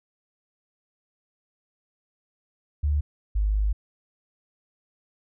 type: tone pair in turn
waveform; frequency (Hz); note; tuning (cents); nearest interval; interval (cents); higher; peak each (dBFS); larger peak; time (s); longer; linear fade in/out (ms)
sine; 73.42 / 51.41; D2 / G#1; 0 / -17; tritone; 617; first; -20; neither; 2.83-3.01 / 3.35-3.73; second; 10
effects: none